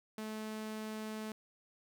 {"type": "tone", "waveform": "sawtooth", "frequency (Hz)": 216.8, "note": "A3", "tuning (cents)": -25, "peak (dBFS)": -36, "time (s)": [0.18, 1.32], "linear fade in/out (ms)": 2, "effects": ["13-bit"]}